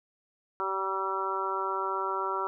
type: harmonic tone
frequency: 192.3 Hz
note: G3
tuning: 33 cents flat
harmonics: 2 / 3 / 4 / 5 / 6 / 7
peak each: -35 / -41 / -40 / -33 / -36 / -33 dBFS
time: 0.6-2.47 s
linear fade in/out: 0 ms
effects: none